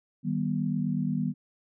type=chord; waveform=sine; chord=Eb augmented; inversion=none; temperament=just; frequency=155.56 / 194.45 / 243.1 Hz; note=Eb3 / G3 / B3; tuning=0 / -14 / -27 cents; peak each=-30 dBFS; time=0.23-1.34 s; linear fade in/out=50 ms; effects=none